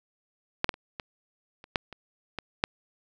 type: clicks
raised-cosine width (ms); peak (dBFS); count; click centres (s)
0.3; -7 / -8 / -29 / -19 / -30 / -8 / -26 / -17 / -6; 9; 0.644 / 0.692 / 0.741 / 0.998 / 1.641 / 1.758 / 1.927 / 2.387 / 2.639
effects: none